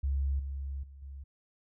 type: tone with level steps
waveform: sine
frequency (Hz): 68.7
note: C#2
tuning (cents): -15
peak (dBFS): -27 / -34 / -47 / -41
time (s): 0.03-1.24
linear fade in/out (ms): 10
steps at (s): 0.39 / 0.83 / 1.02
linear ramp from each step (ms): 5
effects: none